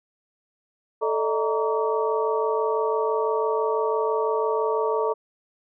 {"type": "tone cluster", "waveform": "sine", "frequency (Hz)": [440.8, 592, 638, 930, 1142], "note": ["A4", "D5", "D#5", "A#5", "D6"], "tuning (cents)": [3, 14, 43, -4, -49], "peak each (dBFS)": [-23, -31, -31, -28, -30], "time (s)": [1.01, 5.14], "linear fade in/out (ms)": 20, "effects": []}